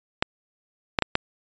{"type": "clicks", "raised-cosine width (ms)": 0.3, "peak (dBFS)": -3, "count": 4, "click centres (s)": [0.225, 0.988, 1.023, 1.154], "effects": ["resampled to 16000 Hz"]}